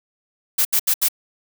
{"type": "noise bursts", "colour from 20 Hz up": "blue", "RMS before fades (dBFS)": -17, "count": 4, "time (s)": [0.58, 1.086], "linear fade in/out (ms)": 10, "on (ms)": 71, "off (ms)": 74, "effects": []}